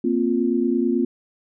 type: chord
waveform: sine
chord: Bb suspended second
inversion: none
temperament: just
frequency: 233.1 / 262.2 / 349.6 Hz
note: Bb3 / C4 / F4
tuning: 0 / +4 / +2 cents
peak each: -22 dBFS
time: 0.04-1.05 s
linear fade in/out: 5 ms
effects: none